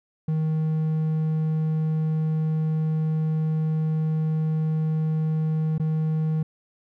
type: tone with dropouts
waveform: triangle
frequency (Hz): 157.2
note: D#3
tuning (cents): +18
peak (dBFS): -19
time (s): 0.28-6.43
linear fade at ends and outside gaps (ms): 5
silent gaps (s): 5.781-5.797
effects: none